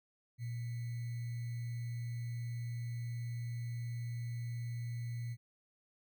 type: tone with sample-and-hold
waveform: sine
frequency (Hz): 118.6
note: A#2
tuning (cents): +30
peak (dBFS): -37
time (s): 0.38-5.37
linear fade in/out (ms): 50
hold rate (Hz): 2100
effects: none